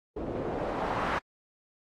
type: noise with low-pass filter sweep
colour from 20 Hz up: white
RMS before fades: -32 dBFS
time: 0.16-1.19 s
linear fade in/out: 10 ms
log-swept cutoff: 390 to 1300 Hz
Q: 1.4
effects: AAC 48 kbps